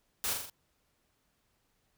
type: noise with echo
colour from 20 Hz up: white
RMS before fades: -33 dBFS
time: 0.24-0.33 s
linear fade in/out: 0 ms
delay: 42 ms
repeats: 4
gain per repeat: -4 dB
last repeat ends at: 0.498 s
effects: pink hiss -75 dBFS RMS until 1.97 s